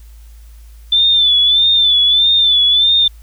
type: tone with vibrato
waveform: sine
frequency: 3520 Hz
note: A7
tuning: in tune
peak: -8 dBFS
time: 0.92-3.08 s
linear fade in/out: 5 ms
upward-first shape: sine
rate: 1.6 Hz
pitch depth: 66 cents each way
effects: added 55 Hz sine -35 dBFS peak until 3.22 s + white hiss -52 dBFS RMS until 3.22 s